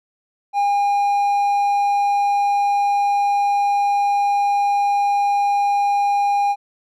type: tone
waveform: triangle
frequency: 810 Hz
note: G#5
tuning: 43 cents flat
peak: -13 dBFS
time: 0.53-6.56 s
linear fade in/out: 50 ms
effects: none